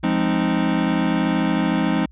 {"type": "chord", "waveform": "square", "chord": "F minor seventh", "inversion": "none", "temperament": "equal with one note detuned", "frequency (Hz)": [174.61, 207.7, 261.6, 310.1], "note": ["F3", "Ab3", "C4", "Eb4"], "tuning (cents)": [0, 0, 0, -6], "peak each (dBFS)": -24, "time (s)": [0.03, 2.06], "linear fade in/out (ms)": 10, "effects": ["added 60 Hz sine -44 dBFS peak until 2.11 s", "resampled to 8000 Hz"]}